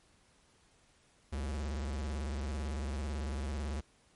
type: tone with vibrato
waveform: square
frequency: 71 Hz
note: C#2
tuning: 42 cents sharp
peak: -35 dBFS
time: 1.32-3.81 s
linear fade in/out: 10 ms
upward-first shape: square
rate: 18 Hz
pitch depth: 130 cents each way
effects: pink hiss -67 dBFS RMS until 4.15 s + MP3 48 kbps